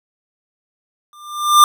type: tone with exponential growth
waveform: square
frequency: 1194 Hz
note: D6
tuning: 28 cents sharp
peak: -3 dBFS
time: 1.13-1.64 s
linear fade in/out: 1 ms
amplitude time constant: 110 ms
effects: none